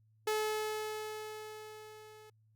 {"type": "tone with level ramp", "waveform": "sawtooth", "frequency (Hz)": 430, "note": "A4", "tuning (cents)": -40, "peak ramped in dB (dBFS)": [-26, -50], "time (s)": [0.27, 2.3], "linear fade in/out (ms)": 5, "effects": ["added 109 Hz sine -65 dBFS peak until 2.55 s", "Opus 48 kbps"]}